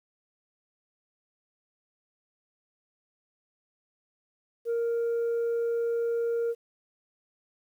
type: tone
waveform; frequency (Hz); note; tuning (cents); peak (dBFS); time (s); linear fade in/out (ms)
sine; 466.2; A#4; 0; -23; 4.65-6.55; 50
effects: tanh soft clip ceiling -24 dBFS + 10-bit